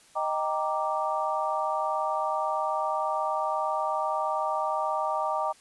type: chord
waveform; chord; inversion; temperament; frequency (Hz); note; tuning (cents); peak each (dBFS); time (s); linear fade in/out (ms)
sine; Eb major seventh; none; equal; 622.3 / 784 / 932.3 / 1174.7; Eb5 / G5 / Bb5 / D6; 0 / 0 / 0 / 0; -31; 0.15-5.53; 20
effects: white hiss -57 dBFS RMS until 5.6 s + resampled to 24000 Hz